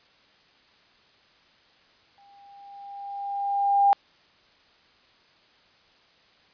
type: tone with exponential growth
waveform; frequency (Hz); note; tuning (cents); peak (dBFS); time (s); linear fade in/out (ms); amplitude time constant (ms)
sine; 801; G5; +37; -14; 2.18-3.93; 0; 380
effects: white hiss -59 dBFS RMS until 6.53 s + resampled to 11025 Hz